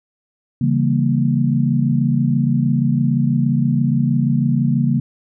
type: chord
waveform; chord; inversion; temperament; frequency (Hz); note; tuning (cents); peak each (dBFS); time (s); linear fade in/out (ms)
sine; C# diminished seventh; none; equal; 138.59 / 164.81 / 196 / 233.1; C#3 / E3 / G3 / Bb3; 0 / 0 / 0 / 0; -17 / -21 / -23 / -18; 0.61-5; 5
effects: none